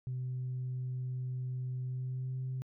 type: tone with pitch glide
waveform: sine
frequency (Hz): 127.3 to 129.6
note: C3 to C3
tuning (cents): -47 to -16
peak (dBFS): -33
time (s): 0.07-2.62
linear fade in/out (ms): 0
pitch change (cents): +31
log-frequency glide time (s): 1.84-2.38
effects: tanh soft clip ceiling -31 dBFS